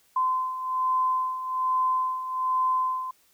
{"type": "beating tone pair", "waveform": "sine", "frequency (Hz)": [1028, 1029.2], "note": ["C6", "C6"], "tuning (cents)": [-31, -29], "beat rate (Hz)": 1.2, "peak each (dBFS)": [-30, -24], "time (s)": [0.16, 3.11], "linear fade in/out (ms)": 5, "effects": ["white hiss -63 dBFS RMS until 3.33 s"]}